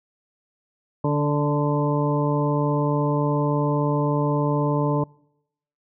harmonic tone with a mistuned harmonic, 146.83 Hz, D3, in tune, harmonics 1 / 2 / 3 / 4 / 6 / 7, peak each -22 / -25 / -27 / -28 / -30 / -30 dBFS, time 1.04-5.04 s, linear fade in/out 5 ms, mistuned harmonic 2, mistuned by -19 cents, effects noise-tail reverb RT60 0.8 s tail -26 dB re dry

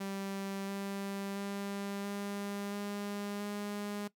sawtooth tone with pitch steps, 196 / 197.82 / 199.66 / 201.5 / 203.4 / 205.3 Hz, G3 / G3 / G3 / G3 / G#3 / G#3, 0 / +16 / +32 / +48 / -36 / -20 cents, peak -33 dBFS, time 0-4.08 s, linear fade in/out 10 ms, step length 680 ms, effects noise-tail reverb RT60 0.1 s tail -18 dB re dry

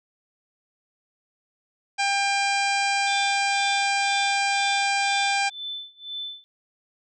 harmonic tone, 797 Hz, G5, 28 cents sharp, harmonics 1 / 2 / 3 / 4 / 5 / 6 / 7 / 8 / 9 / 10, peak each -24 / -29 / -26 / -34 / -37 / -33 / -36 / -41 / -40 / -37 dBFS, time 1.98-5.5 s, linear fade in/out 20 ms
sine tone with tremolo, 3520 Hz, A7, in tune, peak -29 dBFS, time 3.07-6.44 s, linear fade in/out 0 ms, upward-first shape sine, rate 2 Hz, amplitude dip 95%
effects none

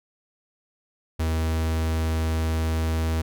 45% pulse tone, 80.2 Hz, E2, 47 cents flat, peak -22 dBFS, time 1.19-3.22 s, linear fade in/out 10 ms, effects none

